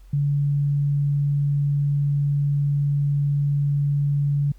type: tone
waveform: sine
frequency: 143.1 Hz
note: D3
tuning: 45 cents flat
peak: -18 dBFS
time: 0.13-4.52 s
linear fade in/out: 5 ms
effects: added 45 Hz sine -43 dBFS peak until 4.58 s + pink hiss -62 dBFS RMS until 4.58 s